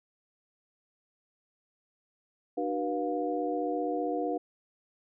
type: tone cluster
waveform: sine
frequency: 301.6 / 377 / 485.3 / 707 Hz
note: D4 / F#4 / B4 / F5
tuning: +46 / +32 / -30 / +21 cents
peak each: -33 / -36 / -33 / -34 dBFS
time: 2.57-4.38 s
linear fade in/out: 10 ms
effects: none